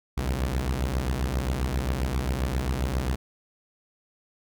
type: beating tone pair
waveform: sawtooth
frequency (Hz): 62 / 69.5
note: B1 / C#2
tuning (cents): +7 / +5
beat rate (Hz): 7.5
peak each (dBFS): -23 / -25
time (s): 0.17-3.16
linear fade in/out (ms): 10
effects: none